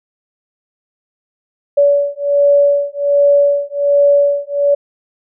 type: beating tone pair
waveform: sine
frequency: 570 / 571.3 Hz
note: C#5 / D5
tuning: +48 / -48 cents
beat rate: 1.3 Hz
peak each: -12 dBFS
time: 1.77-4.75 s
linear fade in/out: 10 ms
effects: none